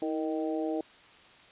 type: harmonic tone with a mistuned harmonic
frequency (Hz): 155.56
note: D#3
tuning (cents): 0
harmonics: 2 / 3 / 4 / 5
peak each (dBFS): -31 / -35 / -36 / -40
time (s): 0.02-0.81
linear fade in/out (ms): 2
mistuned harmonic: 2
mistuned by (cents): +50
effects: white hiss -55 dBFS RMS until 1.51 s + resampled to 8000 Hz